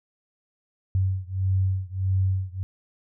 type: beating tone pair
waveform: sine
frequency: 94.1 / 95.7 Hz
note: F#2 / G2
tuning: +30 / -41 cents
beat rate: 1.6 Hz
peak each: -24 / -25 dBFS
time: 0.95-2.63 s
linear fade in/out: 0 ms
effects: none